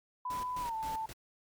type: tone with pitch glide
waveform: sine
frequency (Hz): 999 to 884.9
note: B5 to A5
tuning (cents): +20 to +10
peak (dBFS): -34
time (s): 0.25-1.06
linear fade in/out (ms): 5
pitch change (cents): -210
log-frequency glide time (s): 0.61-0.75
type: noise with tremolo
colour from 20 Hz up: pink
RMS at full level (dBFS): -46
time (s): 0.3-1.13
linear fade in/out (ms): 2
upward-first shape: square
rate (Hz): 3.8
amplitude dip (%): 80
effects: Opus 48 kbps